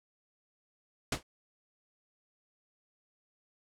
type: noise with exponential decay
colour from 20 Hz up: pink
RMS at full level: -25 dBFS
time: 1.12-1.23 s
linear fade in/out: 5 ms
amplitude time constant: 22 ms
effects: low-pass 9000 Hz 12 dB/octave